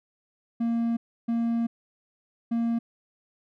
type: tone bursts at uneven times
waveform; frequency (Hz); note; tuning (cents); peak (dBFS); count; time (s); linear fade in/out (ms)
triangle; 232.1; A#3; -7; -21; 3; 0.6-0.97 / 1.28-1.67 / 2.51-2.79; 10
effects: none